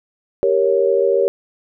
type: chord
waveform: sine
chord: G diminished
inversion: none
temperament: equal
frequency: 392 / 466.2 / 554.4 Hz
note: G4 / Bb4 / Db5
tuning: 0 / 0 / 0 cents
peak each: -17 dBFS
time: 0.43-1.28 s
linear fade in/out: 0 ms
effects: none